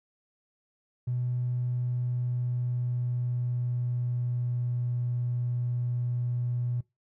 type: tone with pitch glide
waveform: triangle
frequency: 123.47 to 121.84 Hz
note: B2 to B2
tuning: 0 to -23 cents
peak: -23 dBFS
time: 1.07-6.81 s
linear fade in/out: 10 ms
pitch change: -23 cents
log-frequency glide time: 1.32-4.94 s
effects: noise-tail reverb RT60 0.2 s tail -24 dB re dry + tanh soft clip ceiling -24 dBFS